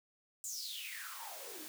white noise with high-pass filter sweep, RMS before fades -45 dBFS, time 0.44-1.68 s, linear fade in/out 0 ms, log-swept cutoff 7600 to 270 Hz, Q 8.7, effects none

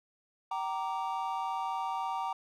triangle chord, G minor, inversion none, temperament equal with one note detuned, 768.7 / 932.3 / 1174.7 Hz, G5 / Bb5 / D6, -34 / 0 / 0 cents, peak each -34 / -33 / -37 dBFS, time 0.51-2.33 s, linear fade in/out 5 ms, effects none

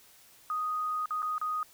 sine tone with dropouts, 1244.5 Hz, D#6, in tune, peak -29 dBFS, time 0.5-1.63 s, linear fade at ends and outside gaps 1 ms, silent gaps 1.058-1.107 / 1.221-1.228 / 1.381-1.414 s, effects white hiss -58 dBFS RMS until 1.73 s

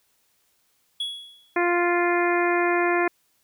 triangle tone with exponential decay, 3359 Hz, G#7, 19 cents sharp, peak -22 dBFS, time 1-1.56 s, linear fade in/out 5 ms, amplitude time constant 120 ms
harmonic tone, 349.2 Hz, F4, in tune, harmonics 1 / 2 / 3 / 4 / 5 / 6 / 7, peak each -22 / -26 / -28 / -31 / -28 / -30 / -33 dBFS, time 1.56-3.08 s, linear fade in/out 5 ms
effects white hiss -67 dBFS RMS until 3.43 s

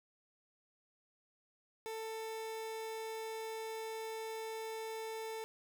30% pulse tone, 444.2 Hz, A4, 16 cents sharp, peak -38 dBFS, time 1.86-5.44 s, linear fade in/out 0 ms, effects none

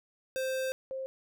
square / sine tone pair in turn, 523.3 / 529.1 Hz, C5 / C5, 0 / +19 cents, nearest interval unison, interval 19 cents, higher second, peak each -31 / -34 dBFS, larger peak first, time 0.36-0.72 / 0.91-1.06 s, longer first, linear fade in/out 0 ms, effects none

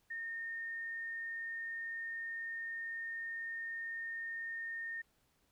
sine tone, 1831 Hz, A#6, 32 cents flat, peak -39 dBFS, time 0.1-5.02 s, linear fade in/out 10 ms, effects pink hiss -75 dBFS RMS until 5.51 s

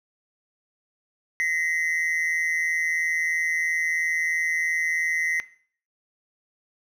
triangle tone pair together, 1883 / 2046 Hz, A#6 / C7, +17 / -39 cents, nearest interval minor second, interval 144 cents, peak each -25 / -21 dBFS, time 1.4-5.4 s, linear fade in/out 0 ms, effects noise-tail reverb RT60 0.5 s tail -18 dB re dry

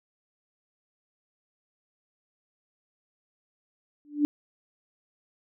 sine tone with exponential growth, 293.7 Hz, D4, in tune, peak -16 dBFS, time 4.05-4.25 s, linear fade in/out 0 ms, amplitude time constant 42 ms, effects none

